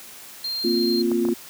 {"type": "tone", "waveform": "triangle", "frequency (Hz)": 4190, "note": "C8", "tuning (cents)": 2, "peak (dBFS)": -24, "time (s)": [0.44, 1.02], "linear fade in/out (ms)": 5}
{"type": "chord", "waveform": "sine", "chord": "Bb suspended second", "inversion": "none", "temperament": "just", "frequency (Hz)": [233.1, 262.2, 349.6], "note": ["Bb3", "C4", "F4"], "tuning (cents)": [0, 4, 2], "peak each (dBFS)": [-23, -27, -21], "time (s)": [0.64, 1.34], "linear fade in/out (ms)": 10}
{"type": "clicks", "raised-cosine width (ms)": 1, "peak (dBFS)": -18, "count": 3, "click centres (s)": [1.116, 1.252, 1.287]}
{"effects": ["white hiss -42 dBFS RMS until 1.49 s", "high-pass 100 Hz 12 dB/octave"]}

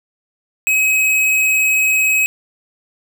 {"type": "tone with hard clipping", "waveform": "sine", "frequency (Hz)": 2547, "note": "D#7", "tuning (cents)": 40, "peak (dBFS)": -13, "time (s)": [0.67, 2.26], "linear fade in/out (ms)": 0, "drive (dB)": 15, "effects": []}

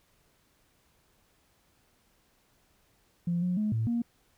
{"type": "tone with pitch steps", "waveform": "sine", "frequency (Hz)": [172.6, 179.6, 212.5, 112, 235.5], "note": ["F3", "F3", "G#3", "A2", "A#3"], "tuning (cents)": [-20, 49, 40, 31, 18], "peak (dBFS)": -25, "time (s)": [3.27, 4.02], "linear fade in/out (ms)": 5, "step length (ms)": 150, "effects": ["tanh soft clip ceiling -21 dBFS", "pink hiss -68 dBFS RMS until 4.37 s"]}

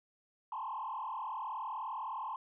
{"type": "tone with frequency modulation", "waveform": "sine", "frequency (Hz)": 961, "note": "B5", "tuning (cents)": -48, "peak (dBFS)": -36, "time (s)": [0.52, 2.36], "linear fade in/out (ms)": 2, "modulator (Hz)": 39.3, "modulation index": 3.1, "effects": ["tanh soft clip ceiling -32 dBFS"]}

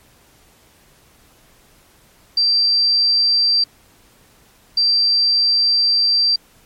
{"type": "tone bursts at uneven times", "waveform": "sine", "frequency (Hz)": 4699, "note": "D8", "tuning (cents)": 0, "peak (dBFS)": -12, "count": 2, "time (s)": [[2.37, 3.64], [4.77, 6.36]], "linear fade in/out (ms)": 5, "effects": ["pink hiss -52 dBFS RMS until 6.65 s", "MP3 64 kbps"]}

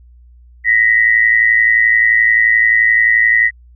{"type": "tone pair together", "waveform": "sine", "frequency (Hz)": [1875.5, 1987], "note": ["A#6", "B6"], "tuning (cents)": [10, 10], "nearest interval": "minor second", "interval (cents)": 100, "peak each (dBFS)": [-11, -11], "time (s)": [0.64, 3.51], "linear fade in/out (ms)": 50, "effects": ["added 60 Hz sine -40 dBFS peak until 3.75 s"]}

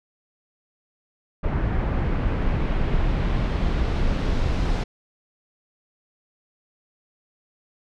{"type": "noise with low-pass filter sweep", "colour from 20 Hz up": "brown", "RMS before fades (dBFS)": -22, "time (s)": [1.43, 4.84], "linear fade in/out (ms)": 10, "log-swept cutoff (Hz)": [1800, 5300], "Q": 0.99, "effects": []}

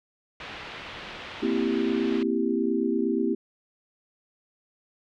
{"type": "low-pass noise", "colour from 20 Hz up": "white", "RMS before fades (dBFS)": -40, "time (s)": [0.4, 2.23], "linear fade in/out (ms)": 2, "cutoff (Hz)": 3300, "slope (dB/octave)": 24}
{"type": "chord", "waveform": "sine", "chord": "C dominant seventh", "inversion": "third", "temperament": "equal", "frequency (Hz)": [233.1, 261.6, 329.6, 392], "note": ["Bb3", "C4", "E4", "G4"], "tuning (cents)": [0, 0, 0, 0], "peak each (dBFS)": -28, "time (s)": [1.42, 3.35], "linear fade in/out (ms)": 10}
{"effects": []}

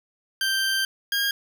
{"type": "tone pair in turn", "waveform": "20% pulse", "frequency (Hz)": [1568, 1619.5], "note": ["G6", "G#6"], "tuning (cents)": [0, -44], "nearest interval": "minor second", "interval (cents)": 56, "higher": "second", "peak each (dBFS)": -17, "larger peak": "neither", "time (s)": [[0.41, 0.85], [1.12, 1.31]], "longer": "first", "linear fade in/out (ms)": 2, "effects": []}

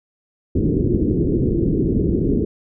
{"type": "low-pass noise", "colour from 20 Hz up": "white", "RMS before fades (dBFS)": -18, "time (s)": [0.55, 2.45], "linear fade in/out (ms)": 5, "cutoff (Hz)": 400, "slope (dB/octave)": 48, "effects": []}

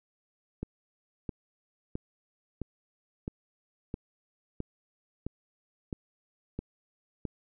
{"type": "click train", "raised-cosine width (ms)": 3, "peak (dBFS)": -21, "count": 11, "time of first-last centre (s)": [0.63, 7.253], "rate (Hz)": 1.51, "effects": []}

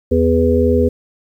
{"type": "harmonic tone", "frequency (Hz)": 82.41, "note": "E2", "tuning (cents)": 0, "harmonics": [1, 3, 5, 6], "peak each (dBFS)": [-16, -16, -16, -16], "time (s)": [0.11, 0.89], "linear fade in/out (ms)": 10, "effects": ["8-bit"]}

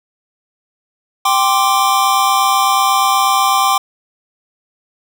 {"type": "chord", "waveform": "square", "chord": "G suspended fourth", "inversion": "none", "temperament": "equal", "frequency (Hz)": [784, 1046.5, 1174.7], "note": ["G5", "C6", "D6"], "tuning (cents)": [0, 0, 0], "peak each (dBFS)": -16, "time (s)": [1.25, 3.78], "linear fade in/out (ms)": 5, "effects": []}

